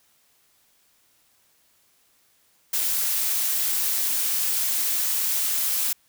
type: noise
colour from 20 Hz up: blue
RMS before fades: -24 dBFS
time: 2.73-5.93 s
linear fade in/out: 5 ms
effects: white hiss -63 dBFS RMS until 6.08 s